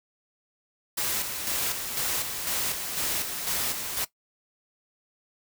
white noise with tremolo, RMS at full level -28 dBFS, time 0.97-4.05 s, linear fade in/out 10 ms, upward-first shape square, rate 2 Hz, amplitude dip 45%, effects noise-tail reverb RT60 0.1 s tail -17 dB re dry

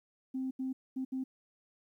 sine tone bursts at uneven times, 261.6 Hz, C4, in tune, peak -32 dBFS, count 4, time 0.34-0.51 / 0.59-0.73 / 0.96-1.05 / 1.12-1.24 s, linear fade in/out 10 ms, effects tanh soft clip ceiling -28 dBFS + 12-bit

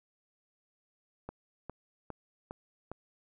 click train, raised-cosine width 1 ms, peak -26 dBFS, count 5, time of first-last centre 1.29-2.916 s, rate 2.46 Hz, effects none

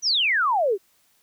sine exponential sweep, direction down, 6180 to 362.2 Hz, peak -18 dBFS, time 0.02-0.78 s, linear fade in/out 50 ms, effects white hiss -63 dBFS RMS until 1.22 s

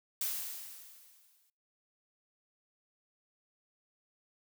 blue noise with exponential decay, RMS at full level -33 dBFS, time 0.21-1.5 s, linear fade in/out 2 ms, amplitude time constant 280 ms, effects noise-tail reverb RT60 0.5 s tail -26 dB re dry

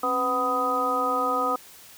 harmonic tone with a mistuned harmonic, 250 Hz, B3, 21 cents sharp, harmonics 1 / 2 / 3 / 4 / 5, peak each -33 / -29 / -30 / -32 / -24 dBFS, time 0.03-1.56 s, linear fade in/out 5 ms, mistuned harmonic 1, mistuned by +130 cents, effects white hiss -48 dBFS RMS until 1.97 s

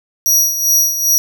sawtooth tone with tremolo, 5770 Hz, F#8, 44 cents flat, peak -6 dBFS, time 0.26-1.18 s, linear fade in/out 0 ms, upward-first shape sine, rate 2.5 Hz, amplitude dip 65%, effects none

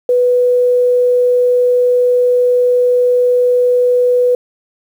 sine tone, 493.9 Hz, B4, in tune, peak -8 dBFS, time 0.09-4.35 s, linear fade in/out 2 ms, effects 7-bit

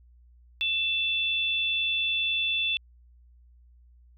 sine tone pair together, 2664 / 3474 Hz, E7 / A7, +18 / -23 cents, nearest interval perfect fourth, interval 459 cents, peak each -27 dBFS, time 0.61-2.77 s, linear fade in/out 0 ms, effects added 60 Hz sine -53 dBFS peak until 4.17 s

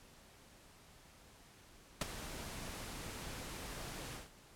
pink noise with ADSR envelope, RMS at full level -33 dBFS, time 2.01-4.3 s, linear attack 4 ms, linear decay 20 ms, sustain -13 dB, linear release 170 ms, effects pink hiss -61 dBFS RMS until 4.55 s + low-pass 12000 Hz 12 dB/octave

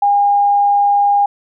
sine tone, 811 Hz, G#5, 41 cents flat, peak -9 dBFS, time 0.02-1.26 s, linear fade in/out 5 ms, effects none

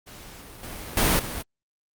pink noise with level steps, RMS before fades -44 / -37 / -20 / -32 dBFS, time 0.06-1.43 s, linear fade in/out 20 ms, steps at 0.63 / 0.97 / 1.19 s, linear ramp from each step 2 ms, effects Opus 48 kbps

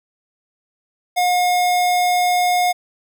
square tone, 718 Hz, F5, 48 cents sharp, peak -15 dBFS, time 1.16-2.73 s, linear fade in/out 20 ms, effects none

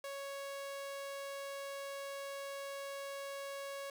sawtooth tone, 555 Hz, C#5, 2 cents sharp, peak -38 dBFS, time 0.04-3.9 s, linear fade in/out 2 ms, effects none

